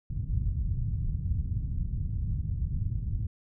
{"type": "low-pass noise", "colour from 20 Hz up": "white", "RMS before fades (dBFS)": -30, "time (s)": [0.1, 3.27], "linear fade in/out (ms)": 5, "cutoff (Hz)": 120, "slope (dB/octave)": 24, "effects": []}